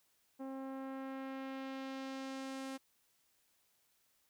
sawtooth tone with low-pass filter sweep, 267.1 Hz, C4, 36 cents sharp, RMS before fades -44 dBFS, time 0.39-2.78 s, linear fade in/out 20 ms, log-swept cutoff 840 to 11000 Hz, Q 0.88, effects white hiss -75 dBFS RMS until 4.29 s

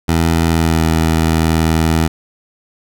15% pulse tone with pitch glide, 82.41 to 80.71 Hz, E2 to E2, 0 to -36 cents, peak -5 dBFS, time 0.08-2.08 s, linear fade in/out 10 ms, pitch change -36 cents, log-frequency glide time 0.49-0.84 s, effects none

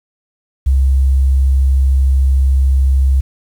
sine tone, 66.8 Hz, C2, 36 cents sharp, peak -8 dBFS, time 0.66-3.21 s, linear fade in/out 10 ms, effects 7-bit

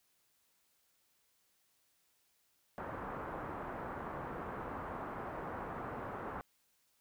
white low-pass noise, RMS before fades -43 dBFS, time 2.78-6.41 s, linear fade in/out 0 ms, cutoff 1300 Hz, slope 24 dB/octave, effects white hiss -75 dBFS RMS until 7 s

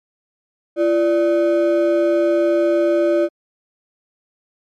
triangle ring-modulated tone, 464.1 Hz, A#4, 8 cents flat, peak -8 dBFS, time 0.76-3.29 s, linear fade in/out 50 ms, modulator 123 Hz, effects MP3 64 kbps

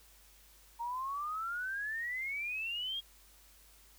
sine exponential sweep, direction up, 922 to 3295 Hz, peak -35 dBFS, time 0.79-3.01 s, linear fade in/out 20 ms, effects added 50 Hz sine -63 dBFS peak until 3.98 s + white hiss -62 dBFS RMS until 3.98 s

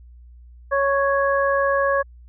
harmonic tone, 554.4 Hz, C#5, in tune, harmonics 1 / 2 / 3, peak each -19 / -22 / -24 dBFS, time 0.71-2.03 s, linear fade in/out 20 ms, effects added 60 Hz sine -42 dBFS peak until 2.28 s

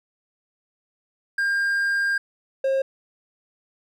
triangle tone pair in turn, 1604 / 536.7 Hz, G6 / C5, +39 / +44 cents, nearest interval octave + perfect fifth, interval 1895 cents, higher first, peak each -18 / -17 dBFS, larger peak second, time 1.38-2.18 / 2.64-2.82 s, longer first, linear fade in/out 5 ms, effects none

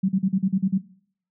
sine tone bursts, 189.6 Hz, F#3, 43 cents sharp, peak -17 dBFS, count 8, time 0.03-0.781 s, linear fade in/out 10 ms, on 58 ms, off 41 ms, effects noise-tail reverb RT60 0.6 s tail -19 dB re dry

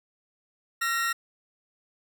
40% pulse tone pair together, 1362.4 / 1871 Hz, F6 / A#6, -43 / +6 cents, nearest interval perfect fourth, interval 549 cents, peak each -27 dBFS, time 0.81-1.13 s, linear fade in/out 10 ms, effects none

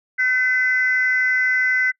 sine tone pair together, 1527 / 2022 Hz, G6 / B6, -46 / +40 cents, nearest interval perfect fourth, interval 486 cents, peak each -19 / -17 dBFS, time 0.18-1.92 s, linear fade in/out 20 ms, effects noise-tail reverb RT60 0.1 s tail -23 dB re dry + tanh soft clip ceiling -9 dBFS

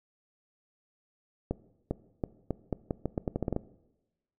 accelerating click train, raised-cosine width 2 ms, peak -16 dBFS, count 14, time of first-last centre 1.51-3.564 s, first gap 400 ms, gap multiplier 0.82, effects noise-tail reverb RT60 1.0 s tail -19 dB re dry

